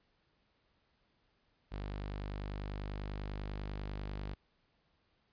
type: tone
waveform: sawtooth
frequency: 50.1 Hz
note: G1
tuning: 38 cents sharp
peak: -35 dBFS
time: 1.71-4.35 s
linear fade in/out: 20 ms
effects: pink hiss -75 dBFS RMS until 5.32 s + resampled to 11025 Hz